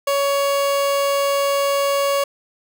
30% pulse tone, 560 Hz, C#5, 18 cents sharp, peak -14 dBFS, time 0.07-2.24 s, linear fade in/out 5 ms, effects none

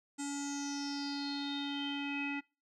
square tone with low-pass filter sweep, 283.3 Hz, C#4, 38 cents sharp, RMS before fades -38 dBFS, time 0.18-2.41 s, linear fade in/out 20 ms, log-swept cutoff 7900 to 2300 Hz, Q 8.8, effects noise-tail reverb RT60 0.3 s tail -25 dB re dry

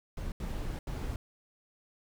brown noise bursts at uneven times, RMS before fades -36 dBFS, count 3, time 0.17-0.32 / 0.4-0.79 / 0.87-1.16 s, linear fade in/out 2 ms, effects none

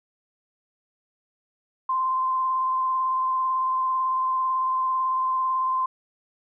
sine tone with vibrato, 1040 Hz, C6, 11 cents flat, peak -21 dBFS, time 1.89-5.86 s, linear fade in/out 5 ms, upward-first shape square, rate 18 Hz, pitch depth 13 cents each way, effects none

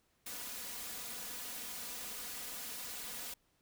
white noise with comb filter, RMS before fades -44 dBFS, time 0.26-3.34 s, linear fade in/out 5 ms, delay 4.1 ms, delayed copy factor +0.7, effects pink hiss -75 dBFS RMS until 3.61 s

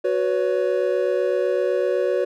triangle chord, F# suspended fourth, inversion none, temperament equal with one note detuned, 370 / 493.9 / 561.8 Hz, F#4 / B4 / C#5, 0 / 0 / +23 cents, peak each -21 dBFS, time 0.04-2.25 s, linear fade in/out 10 ms, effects none

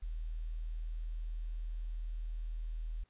sine tone with quantisation, 40.09 Hz, E1, 47 cents flat, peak -36 dBFS, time 0.02-3.04 s, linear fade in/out 10 ms, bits 11, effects pink hiss -75 dBFS RMS until 3.09 s + resampled to 8000 Hz

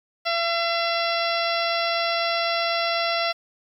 harmonic tone, 677 Hz, E5, 46 cents sharp, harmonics 1 / 2 / 3 / 4 / 5 / 6 / 7 / 8, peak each -25 / -28 / -30 / -31 / -32 / -33 / -33 / -34 dBFS, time 0.25-3.33 s, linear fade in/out 20 ms, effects 9-bit

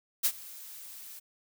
blue noise with ADSR envelope, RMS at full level -24 dBFS, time 0.23-1.2 s, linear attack 21 ms, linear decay 63 ms, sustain -22 dB, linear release 17 ms, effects none

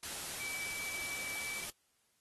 sine tone in noise, 2306 Hz, D7, 32 cents flat, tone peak -40 dBFS, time 0.4-1.64 s, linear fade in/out 2 ms, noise white, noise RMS -42 dBFS, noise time 0.03-1.7 s, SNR -1 dB, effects white hiss -75 dBFS RMS until 2.2 s + AAC 32 kbps

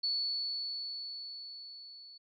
sine tone with level ramp, 4435 Hz, C#8, in tune, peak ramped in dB -29 to -50 dBFS, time 0.03-2.18 s, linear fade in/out 10 ms, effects none

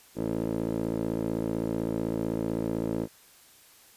15% pulse tone with band-pass filter, 55.8 Hz, A1, 25 cents sharp, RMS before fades -30 dBFS, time 0.15-3.08 s, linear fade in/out 50 ms, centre 360 Hz, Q 5.3, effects white hiss -56 dBFS RMS until 3.96 s + resampled to 32000 Hz

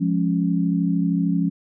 sine chord, Db major, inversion first, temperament equal, 174.61 / 207.7 / 277.2 Hz, F3 / Ab3 / Db4, 0 / 0 / 0 cents, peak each -20 / -25 / -23 dBFS, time 0-1.5 s, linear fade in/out 20 ms, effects none

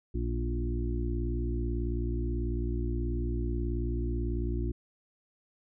harmonic tone with a mistuned harmonic, 58.4 Hz, A#1, 4 cents sharp, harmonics 1 / 2 / 4 / 5 / 6, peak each -30 / -36 / -40 / -40 / -38 dBFS, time 0.14-4.72 s, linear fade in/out 10 ms, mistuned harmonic 2, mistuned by +17 cents, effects none

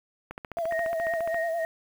click train, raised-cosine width 0.5 ms, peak -22 dBFS, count 16, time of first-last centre 0.31-1.344 s, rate 14.5 Hz
sine tone with vibrato, 665 Hz, E5, 15 cents sharp, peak -26 dBFS, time 0.57-1.65 s, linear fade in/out 0 ms, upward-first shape sine, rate 9.3 Hz, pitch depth 54 cents each way
sine tone with tremolo, 1864.7 Hz, A#6, in tune, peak -30 dBFS, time 0.71-1.65 s, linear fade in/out 0 ms, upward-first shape sine, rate 3.3 Hz, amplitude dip 85%
effects 8-bit

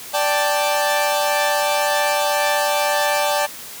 sawtooth chord, D suspended fourth, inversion none, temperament equal, 587.3 / 784 / 880 Hz, D5 / G5 / A5, 0 / 0 / 0 cents, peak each -16 / -19 / -18 dBFS, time 0.13-3.47 s, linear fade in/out 20 ms, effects white hiss -35 dBFS RMS until 3.8 s + high-pass 80 Hz 12 dB/octave

